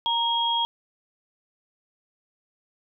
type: tone pair together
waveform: sine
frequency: 932.3 / 3275 Hz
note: A#5 / G#7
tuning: 0 / -25 cents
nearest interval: octave + minor seventh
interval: 2175 cents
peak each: -24 dBFS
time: 0.06-0.65 s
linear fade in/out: 0 ms
effects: none